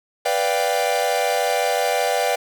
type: chord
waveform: 45% pulse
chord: G dominant seventh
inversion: first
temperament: equal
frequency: 493.9 / 587.3 / 698.5 / 784 Hz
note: B4 / D5 / F5 / G5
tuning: 0 / 0 / 0 / 0 cents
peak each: -24 dBFS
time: 0.25-2.36 s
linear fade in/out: 10 ms
effects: none